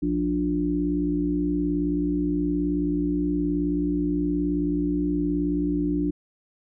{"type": "harmonic tone with a mistuned harmonic", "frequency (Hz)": 58.9, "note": "A#1", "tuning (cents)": 19, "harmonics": [1, 3, 5, 6], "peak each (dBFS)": [-32, -29, -23, -32], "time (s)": [0.02, 6.11], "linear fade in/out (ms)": 10, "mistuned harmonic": 1, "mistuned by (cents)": -51, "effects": []}